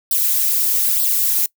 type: noise with flanger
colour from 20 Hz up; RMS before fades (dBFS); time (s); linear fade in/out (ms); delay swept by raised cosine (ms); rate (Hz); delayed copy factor
violet; -17; 0.11-1.46; 2; 0.22 to 4.72; 1.1; +1
effects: noise-tail reverb RT60 0.1 s tail -23 dB re dry